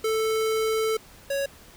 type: tone pair in turn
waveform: square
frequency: 440.6 / 555.1 Hz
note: A4 / C#5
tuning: +2 / +2 cents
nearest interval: major third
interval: 400 cents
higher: second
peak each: -23 / -25 dBFS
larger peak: first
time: 0.04-0.97 / 1.3-1.46 s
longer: first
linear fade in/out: 5 ms
effects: pink hiss -50 dBFS RMS until 1.76 s